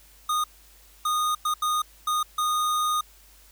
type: tone bursts at uneven times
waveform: square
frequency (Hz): 1232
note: D#6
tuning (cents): -17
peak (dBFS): -23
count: 6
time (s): 0.29-0.44 / 1.05-1.35 / 1.45-1.54 / 1.62-1.82 / 2.07-2.23 / 2.38-3.01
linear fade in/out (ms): 5
effects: added 50 Hz sine -55 dBFS peak until 3.51 s + white hiss -55 dBFS RMS until 3.51 s